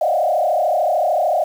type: tone with frequency modulation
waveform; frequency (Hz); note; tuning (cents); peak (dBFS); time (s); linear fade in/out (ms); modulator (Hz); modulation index
sine; 670; E5; +28; -14; 0.01-1.44; 5; 33.5; 2.4
effects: 7-bit